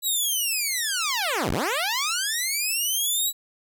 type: linear two-way sweep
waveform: 10% pulse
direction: down then up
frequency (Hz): 3951 to 34.65 to 3951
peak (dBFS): -15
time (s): 0.02-3.33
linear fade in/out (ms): 50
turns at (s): 1.51
effects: none